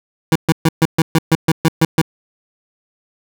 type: tone bursts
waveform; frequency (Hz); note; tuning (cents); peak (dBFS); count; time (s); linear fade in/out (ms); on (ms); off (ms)
25% pulse; 161.7; E3; -33; -5; 11; 0.32-2.016; 2; 36; 130
effects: none